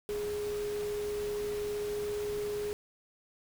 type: tone in noise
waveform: sine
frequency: 415.3 Hz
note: G#4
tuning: in tune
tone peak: -32 dBFS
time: 0.09-2.73 s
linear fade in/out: 0 ms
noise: pink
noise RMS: -45 dBFS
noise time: 0.09-2.73 s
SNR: +10 dB
effects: none